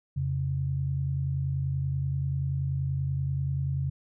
sine tone pair together, 85.8 / 136.2 Hz, F2 / C#3, -30 / -30 cents, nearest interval minor sixth, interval 800 cents, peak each -32 / -27 dBFS, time 0.16-3.9 s, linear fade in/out 10 ms, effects none

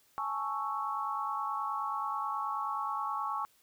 sine chord, A major seventh, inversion third, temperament equal, 830.6 / 880 / 1108.7 / 1318.5 Hz, G#5 / A5 / C#6 / E6, 0 / 0 / 0 / 0 cents, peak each -39 / -40 / -34 / -40 dBFS, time 0.18-3.45 s, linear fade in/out 0 ms, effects white hiss -67 dBFS RMS until 3.62 s

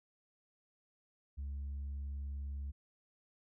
sine tone with tanh clipping, 69.9 Hz, C#2, 15 cents sharp, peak -39 dBFS, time 1.37-2.72 s, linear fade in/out 20 ms, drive 1 dB, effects none

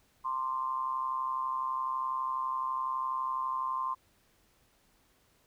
sine tone with amplitude modulation, 1046.5 Hz, C6, in tune, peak -27 dBFS, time 0.24-3.95 s, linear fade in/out 20 ms, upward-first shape sine, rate 132 Hz, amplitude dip 70%, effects pink hiss -68 dBFS RMS until 5.46 s

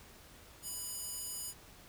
square tone with high-pass filter, 987.8 Hz, B5, in tune, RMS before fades -42 dBFS, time 0.62-1.54 s, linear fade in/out 50 ms, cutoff 7700 Hz, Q 1.3, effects added 77 Hz sine -65 dBFS peak until 1.88 s + pink hiss -57 dBFS RMS until 1.88 s

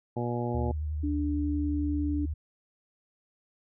harmonic tone, 120 Hz, B2, 49 cents flat, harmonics 1 / 2 / 3 / 4 / 5 / 6 / 7, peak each -32 / -34 / -35 / -38 / -39 / -42 / -38 dBFS, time 0.16-0.72 s, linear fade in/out 10 ms
sine tone with vibrato, 76.1 Hz, D#2, 38 cents flat, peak -29 dBFS, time 0.54-2.34 s, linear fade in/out 10 ms, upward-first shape sine, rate 11 Hz, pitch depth 38 cents each way
sine tone, 293.7 Hz, D4, in tune, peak -28 dBFS, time 1.03-2.26 s, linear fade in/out 10 ms
effects none

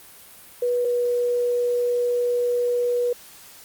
sine tone pair in turn, 488.1 / 485.7 Hz, B4 / B4, -20 / -29 cents, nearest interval unison, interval 9 cents, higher first, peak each -19 dBFS, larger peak neither, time 0.62-0.85 / 0.85-3.13 s, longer second, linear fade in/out 5 ms, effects white hiss -46 dBFS RMS until 3.64 s + Opus 32 kbps

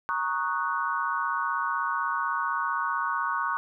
sine chord, D# minor seventh, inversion second, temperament equal, 932.3 / 1108.7 / 1244.5 / 1480 Hz, A#5 / C#6 / D#6 / F#6, 0 / 0 / 0 / 0 cents, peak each -32 / -29 / -33 / -31 dBFS, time 0.09-3.57 s, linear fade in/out 0 ms, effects none

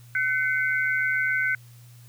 sine tone cluster, 1519 / 2074 / 2221 Hz, F#6 / C7 / C#7, +45 / -16 / +3 cents, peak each -23 / -28 / -31 dBFS, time 0.15-1.55 s, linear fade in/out 2 ms, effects added 120 Hz sine -46 dBFS peak until 2.08 s + white hiss -57 dBFS RMS until 2.08 s

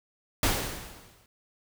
pink noise with exponential decay, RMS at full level -23 dBFS, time 0.43-1.26 s, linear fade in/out 2 ms, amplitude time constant 180 ms, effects none

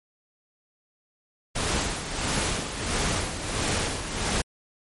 pink noise with tremolo, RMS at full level -25 dBFS, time 1.55-4.42 s, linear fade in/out 10 ms, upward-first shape sine, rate 1.5 Hz, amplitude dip 60%, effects MP3 48 kbps

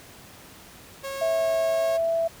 sawtooth tone, 546 Hz, C#5, 26 cents flat, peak -27 dBFS, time 1.03-1.98 s, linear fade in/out 20 ms
sine tone with pitch glide, 656 to 662.5 Hz, E5 to E5, -9 to +9 cents, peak -21 dBFS, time 1.21-2.28 s, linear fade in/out 10 ms, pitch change +18 cents, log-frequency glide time 1.68-2.04 s
effects pink hiss -47 dBFS RMS until 2.4 s + high-pass 60 Hz 12 dB/octave

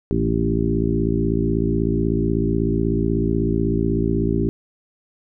harmonic tone with a mistuned harmonic, 56.2 Hz, A1, 37 cents sharp, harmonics 1 / 2 / 3 / 4 / 5 / 6 / 7, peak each -25 / -25 / -25 / -25 / -25 / -25 / -25 dBFS, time 0.11-4.49 s, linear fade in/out 0 ms, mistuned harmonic 3, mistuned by -42 cents, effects none

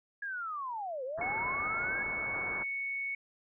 sine linear two-way sweep, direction down then up, 1678 to 493.9 to 1678 Hz, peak -35 dBFS, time 0.22-2.03 s, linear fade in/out 5 ms, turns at 1.04 s
white low-pass noise, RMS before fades -42 dBFS, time 1.17-2.64 s, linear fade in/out 20 ms, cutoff 1700 Hz, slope 96 dB/octave
sine tone with pitch glide, 2200 to 2217 Hz, C#7 to C#7, -14 to 0 cents, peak -33 dBFS, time 1.21-3.15 s, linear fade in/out 5 ms, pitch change +14 cents, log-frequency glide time 1.78-2.4 s
effects none

